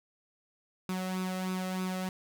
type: tone with flanger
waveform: sawtooth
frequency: 185.6 Hz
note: F#3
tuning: 6 cents sharp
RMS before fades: -34 dBFS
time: 0.89-2.09 s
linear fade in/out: 2 ms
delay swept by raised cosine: 0.79 to 1.57 ms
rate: 3.2 Hz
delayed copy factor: +0.6
effects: none